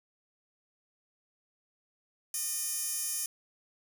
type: tone with high-pass filter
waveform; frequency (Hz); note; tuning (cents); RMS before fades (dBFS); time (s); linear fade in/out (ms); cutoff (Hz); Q
15% pulse; 610; D#5; -34; -34; 2.34-3.26; 2; 8200; 1.5
effects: none